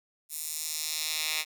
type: tone with high-pass filter sweep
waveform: 10% pulse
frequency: 155.56 Hz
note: D#3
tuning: in tune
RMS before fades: -33 dBFS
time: 0.29-1.45 s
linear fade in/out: 50 ms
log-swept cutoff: 9600 to 2600 Hz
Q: 1.1
effects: none

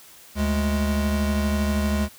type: tone pair together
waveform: square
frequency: 73.6 / 208.2 Hz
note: D2 / G#3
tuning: +4 / +5 cents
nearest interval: octave + tritone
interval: 1801 cents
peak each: -24 dBFS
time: 0.35-2.09 s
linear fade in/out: 50 ms
effects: white hiss -48 dBFS RMS until 2.18 s

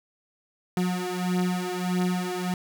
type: beating tone pair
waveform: 35% pulse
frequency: 180 / 181.6 Hz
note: F#3 / F#3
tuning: -47 / -32 cents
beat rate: 1.6 Hz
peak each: -26 dBFS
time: 0.77-2.54 s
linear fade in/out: 2 ms
effects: none

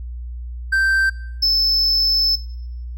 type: tone pair in turn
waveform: triangle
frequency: 1563 / 5257 Hz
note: G6 / E8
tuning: -6 / -6 cents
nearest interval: octave + major sixth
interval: 2100 cents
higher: second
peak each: -12 dBFS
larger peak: neither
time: 0.72-1.1 / 1.42-2.36 s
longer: second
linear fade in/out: 10 ms
effects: noise-tail reverb RT60 0.9 s tail -22 dB re dry + added 60 Hz sine -27 dBFS peak until 2.97 s

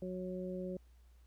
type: harmonic tone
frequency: 183.6 Hz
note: F#3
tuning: 13 cents flat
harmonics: 1 / 2 / 3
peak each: -41 / -43 / -44 dBFS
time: 0.02-0.77 s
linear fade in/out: 2 ms
effects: added 60 Hz sine -59 dBFS peak until 1.26 s + pink hiss -75 dBFS RMS until 1.26 s

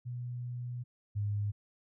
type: tone pair in turn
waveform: sine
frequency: 122.5 / 103.01 Hz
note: B2 / G#2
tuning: -14 / -14 cents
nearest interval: minor third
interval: 300 cents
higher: first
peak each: -36 / -30 dBFS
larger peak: second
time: 0.05-0.84 / 1.15-1.52 s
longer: first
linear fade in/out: 20 ms
effects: none

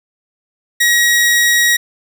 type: tone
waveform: sawtooth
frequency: 1901 Hz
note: A#6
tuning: 33 cents sharp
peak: -6 dBFS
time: 0.8-1.77 s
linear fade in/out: 10 ms
effects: none

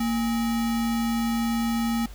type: tone with sample-and-hold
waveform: sine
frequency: 230.9 Hz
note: A#3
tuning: 16 cents flat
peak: -22 dBFS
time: 0-2.06 s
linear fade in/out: 5 ms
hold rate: 1050 Hz
effects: added 50 Hz sine -39 dBFS peak until 2.14 s + pink hiss -50 dBFS RMS until 2.14 s

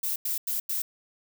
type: noise bursts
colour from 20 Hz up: violet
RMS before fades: -29 dBFS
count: 4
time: 0.03-0.82 s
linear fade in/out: 5 ms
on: 130 ms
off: 90 ms
effects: none

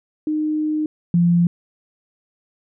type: tone pair in turn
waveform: sine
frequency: 306.8 / 172.68 Hz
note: D#4 / F3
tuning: -24 / -19 cents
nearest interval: minor seventh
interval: 995 cents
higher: first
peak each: -18 / -12 dBFS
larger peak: second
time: 0.27-0.86 / 1.14-1.47 s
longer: first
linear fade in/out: 2 ms
effects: none

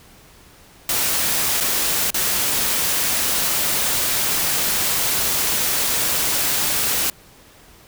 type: noise with dropouts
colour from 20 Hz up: white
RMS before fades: -20 dBFS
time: 0.89-7.1 s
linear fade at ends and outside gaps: 2 ms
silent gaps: 1.603-1.607 / 2.105-2.143 s
effects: pink hiss -48 dBFS RMS until 7.87 s

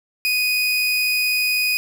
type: tone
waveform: 30% pulse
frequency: 2489 Hz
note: D#7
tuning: in tune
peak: -15 dBFS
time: 0.25-1.77 s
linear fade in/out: 0 ms
effects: none

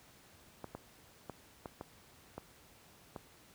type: clicks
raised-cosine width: 1 ms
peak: -28 dBFS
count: 7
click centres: 0.643 / 0.75 / 1.297 / 1.658 / 1.811 / 2.38 / 3.162 s
effects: pink hiss -61 dBFS RMS until 3.54 s + high-pass 60 Hz 12 dB/octave

